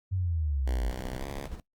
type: linear sweep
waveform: sine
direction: down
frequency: 96.7 to 48.35 Hz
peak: -26 dBFS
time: 0.11-0.93 s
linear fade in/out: 20 ms
type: tone with pitch glide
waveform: 5% pulse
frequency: 63.5 to 69.65 Hz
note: B1 to C#2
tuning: +49 to +9 cents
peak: -26 dBFS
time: 0.66-1.47 s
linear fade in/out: 10 ms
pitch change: +160 cents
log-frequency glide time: 1.18-1.24 s
type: noise with tremolo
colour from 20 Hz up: brown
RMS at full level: -37 dBFS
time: 0.9-1.6 s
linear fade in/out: 2 ms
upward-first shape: square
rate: 13 Hz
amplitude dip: 50%
effects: noise-tail reverb RT60 0.1 s tail -23 dB re dry + Opus 48 kbps